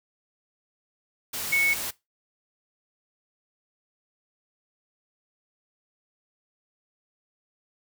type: tone in noise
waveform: sine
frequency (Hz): 2211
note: C#7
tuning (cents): -5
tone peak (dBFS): -19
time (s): 1.52-1.74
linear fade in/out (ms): 10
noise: white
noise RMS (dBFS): -32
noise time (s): 1.33-1.91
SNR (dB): +10
effects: noise-tail reverb RT60 0.2 s tail -19 dB re dry